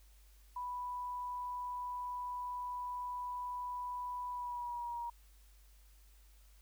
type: tone with pitch glide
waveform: sine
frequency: 987.8 to 947 Hz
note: B5 to A#5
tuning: 0 to +27 cents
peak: -38 dBFS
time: 0.56-5.1 s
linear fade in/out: 5 ms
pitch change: -73 cents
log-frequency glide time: 4.3-4.99 s
effects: added 50 Hz sine -59 dBFS peak until 6.61 s + white hiss -69 dBFS RMS until 6.61 s